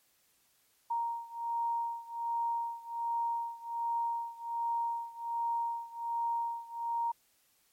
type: beating tone pair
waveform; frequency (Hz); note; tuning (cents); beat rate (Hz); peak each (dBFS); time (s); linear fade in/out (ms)
sine; 932.3 / 933.6; A#5 / A#5; 0 / +2; 1.3; -34 / -36; 0.9-7.12; 10
effects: white hiss -70 dBFS RMS until 7.72 s + MP3 64 kbps